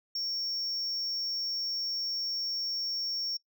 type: tone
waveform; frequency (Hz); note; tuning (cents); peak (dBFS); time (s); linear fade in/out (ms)
sine; 5490; F8; -31; -28; 0.15-3.37; 5
effects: noise-tail reverb RT60 0.1 s tail -23 dB re dry + tanh soft clip ceiling -30 dBFS